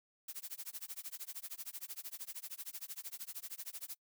blue noise with tremolo, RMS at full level -43 dBFS, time 0.28-3.95 s, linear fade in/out 5 ms, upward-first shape sine, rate 13 Hz, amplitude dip 100%, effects noise-tail reverb RT60 0.1 s tail -25 dB re dry

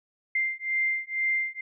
sine beating tone pair, 2093 / 2095.1 Hz, C7 / C7, 0 / +2 cents, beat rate 2.1 Hz, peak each -28 dBFS, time 0.35-1.61 s, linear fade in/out 5 ms, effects none

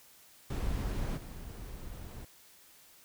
brown noise with level steps, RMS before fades -34 / -44 dBFS, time 0.5-2.25 s, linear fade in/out 5 ms, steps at 1.16 s, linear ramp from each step 20 ms, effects white hiss -59 dBFS RMS until 3.04 s

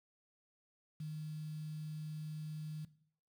sine tone with quantisation, 154.1 Hz, D#3, 16 cents flat, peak -40 dBFS, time 1-2.85 s, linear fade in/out 5 ms, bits 10, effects noise-tail reverb RT60 0.6 s tail -17 dB re dry

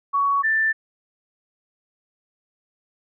sine tone pair in turn, 1121 / 1771.8 Hz, C#6 / A6, +19 / +12 cents, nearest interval minor sixth, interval 793 cents, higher second, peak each -17 / -17 dBFS, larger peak neither, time 0.13-0.43 / 0.43-0.73 s, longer neither, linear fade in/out 20 ms, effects none

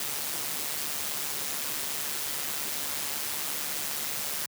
white noise with amplitude modulation, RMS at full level -30 dBFS, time 0-4.46 s, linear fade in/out 2 ms, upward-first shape sine, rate 146 Hz, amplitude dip 55%, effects high-pass 100 Hz 12 dB/octave

